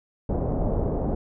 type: low-pass noise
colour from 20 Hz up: pink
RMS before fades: -25 dBFS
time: 0.29-1.15 s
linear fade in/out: 5 ms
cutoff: 710 Hz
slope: 24 dB/octave
effects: none